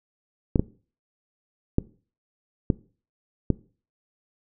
clicks, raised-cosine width 3 ms, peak -6 dBFS, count 5, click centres 0.558 / 0.595 / 1.784 / 2.702 / 3.503 s, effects noise-tail reverb RT60 0.4 s tail -21 dB re dry

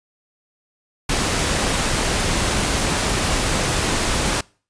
pink noise, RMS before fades -20 dBFS, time 1.09-4.41 s, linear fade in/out 5 ms, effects noise-tail reverb RT60 0.4 s tail -25 dB re dry + resampled to 22050 Hz

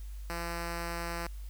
5% pulse tone, 170 Hz, F3, 46 cents flat, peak -24 dBFS, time 0.3-1.27 s, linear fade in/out 0 ms, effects added 50 Hz sine -39 dBFS peak until 1.49 s + white hiss -60 dBFS RMS until 1.49 s

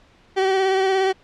30% pulse tone with vibrato, 382.4 Hz, G4, 43 cents flat, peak -14 dBFS, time 0.36-1.13 s, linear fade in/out 20 ms, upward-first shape sine, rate 17 Hz, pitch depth 26 cents each way, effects pink hiss -54 dBFS RMS until 1.23 s + low-pass 4000 Hz 12 dB/octave

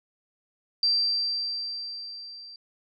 sine tone with level ramp, 4699 Hz, D8, in tune, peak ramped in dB -19 to -42 dBFS, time 0.83-2.56 s, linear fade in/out 2 ms, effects none

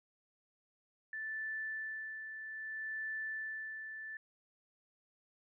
sine tone with tremolo, 1758 Hz, A6, 2 cents flat, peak -37 dBFS, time 1.13-4.17 s, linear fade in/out 2 ms, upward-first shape sine, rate 0.62 Hz, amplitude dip 50%, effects none

